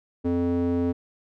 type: tone with band-pass filter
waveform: square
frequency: 86.9 Hz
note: F2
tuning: 8 cents flat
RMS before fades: -24 dBFS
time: 0.24-0.93 s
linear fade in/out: 20 ms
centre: 330 Hz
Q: 4.1
effects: none